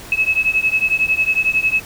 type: beating tone pair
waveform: sine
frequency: 2576 / 2587 Hz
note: E7 / E7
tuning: -41 / -33 cents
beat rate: 11 Hz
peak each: -17 dBFS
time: 0.12-1.8 s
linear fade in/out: 2 ms
effects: pink hiss -36 dBFS RMS until 1.85 s